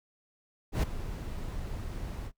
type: noise with ADSR envelope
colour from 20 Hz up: brown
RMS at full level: -22 dBFS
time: 0.72-2.32 s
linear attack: 110 ms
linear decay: 9 ms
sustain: -15 dB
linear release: 67 ms
effects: noise-tail reverb RT60 0.1 s tail -19 dB re dry